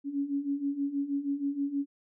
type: beating tone pair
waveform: sine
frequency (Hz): 277.2 / 283.5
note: C#4 / C#4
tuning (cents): 0 / +39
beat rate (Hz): 6.3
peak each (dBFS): -34 / -30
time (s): 0.04-1.86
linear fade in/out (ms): 50
effects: none